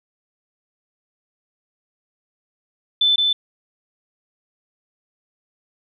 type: tone with echo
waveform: sine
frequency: 3520 Hz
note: A7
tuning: in tune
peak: -13 dBFS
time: 3.01-3.16 s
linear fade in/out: 5 ms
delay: 170 ms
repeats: 1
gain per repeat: -2 dB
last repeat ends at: 3.33 s
effects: none